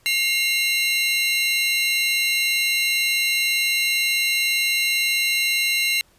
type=tone cluster; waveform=45% pulse; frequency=2138 / 2760 / 4031 Hz; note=C7 / F7 / B7; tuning=+37 / -21 / +35 cents; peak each=-23 dBFS; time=0.06-6.01 s; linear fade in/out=0 ms; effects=pink hiss -58 dBFS RMS until 6.18 s + resampled to 32000 Hz